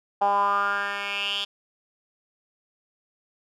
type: tone with band-pass filter sweep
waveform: 10% pulse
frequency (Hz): 201.1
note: G3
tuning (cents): +44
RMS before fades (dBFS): -25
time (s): 0.21-1.45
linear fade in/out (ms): 10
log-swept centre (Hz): 800 to 3500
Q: 5.3
effects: none